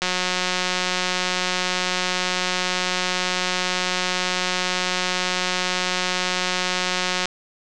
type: click train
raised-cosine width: 0.2 ms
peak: -5 dBFS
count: 1318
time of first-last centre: 0.02-7.256 s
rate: 182 Hz
effects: resampled to 24000 Hz + 7-bit